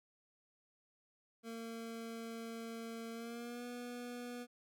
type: tone with pitch glide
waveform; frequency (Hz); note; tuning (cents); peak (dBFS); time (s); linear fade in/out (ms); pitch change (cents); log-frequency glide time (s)
25% pulse; 228.4 to 243.4; A#3 to B3; -35 to -25; -40; 1.43-4.47; 50; +110; 3.12-3.65
effects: none